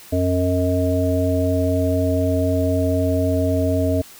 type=harmonic tone; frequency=90.4 Hz; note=F#2; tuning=40 cents flat; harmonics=1 / 3 / 5 / 7; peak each=-20 / -21 / -26 / -22 dBFS; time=0.12-4.02 s; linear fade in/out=10 ms; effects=white hiss -43 dBFS RMS until 4.19 s